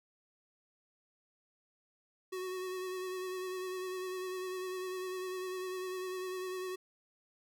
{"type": "tone with vibrato", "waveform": "square", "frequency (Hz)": 370.4, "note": "F#4", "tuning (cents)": 2, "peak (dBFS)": -38, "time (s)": [2.32, 6.76], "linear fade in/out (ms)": 10, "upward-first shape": "sine", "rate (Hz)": 10, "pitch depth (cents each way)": 26, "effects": []}